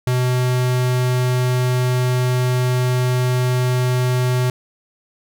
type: tone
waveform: square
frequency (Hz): 125.8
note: B2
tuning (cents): +32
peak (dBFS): -16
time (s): 0.07-4.5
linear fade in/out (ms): 2
effects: none